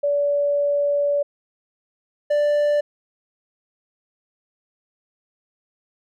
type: tone pair in turn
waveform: sine / triangle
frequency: 575 / 587.8 Hz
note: D5 / D5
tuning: -37 / +1 cents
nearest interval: unison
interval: 38 cents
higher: second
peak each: -17 / -14 dBFS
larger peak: second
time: 0.03-1.23 / 2.3-2.81 s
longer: first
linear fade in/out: 10 ms
effects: none